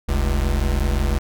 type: tone pair together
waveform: square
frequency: 43.85 / 69.6 Hz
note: F1 / C#2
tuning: +8 / +8 cents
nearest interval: minor sixth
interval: 800 cents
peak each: -21 dBFS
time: 0.08-1.19 s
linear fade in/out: 10 ms
effects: none